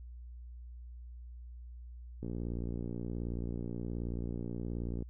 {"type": "click train", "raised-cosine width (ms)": 3, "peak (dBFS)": -26, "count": 165, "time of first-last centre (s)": [2.23, 5.024], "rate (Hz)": 58.7, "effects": ["added 60 Hz sine -45 dBFS peak until 5.09 s"]}